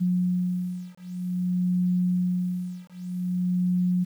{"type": "beating tone pair", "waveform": "sine", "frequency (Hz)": [180, 180.52], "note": ["F#3", "F#3"], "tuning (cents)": [-47, -42], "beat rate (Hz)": 0.52, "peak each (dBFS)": -26, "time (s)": [0, 4.05], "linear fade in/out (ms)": 20, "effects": ["9-bit"]}